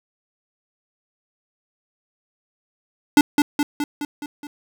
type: tone with echo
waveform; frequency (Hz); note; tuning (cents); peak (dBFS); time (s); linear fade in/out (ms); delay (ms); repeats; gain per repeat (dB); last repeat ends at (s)
square; 292.2; D4; -9; -9; 3.17-3.21; 2; 210; 6; -4; 4.47
effects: none